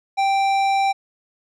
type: tone with tanh clipping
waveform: sine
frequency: 784 Hz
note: G5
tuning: in tune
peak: -18 dBFS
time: 0.17-0.93 s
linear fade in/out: 20 ms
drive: 14 dB
effects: none